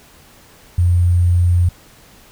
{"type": "tone with sample-and-hold", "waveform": "sine", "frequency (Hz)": 88, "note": "F2", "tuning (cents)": 14, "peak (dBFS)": -10, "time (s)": [0.78, 1.69], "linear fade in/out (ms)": 5, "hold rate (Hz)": 8820, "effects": ["pink hiss -46 dBFS RMS until 2.31 s"]}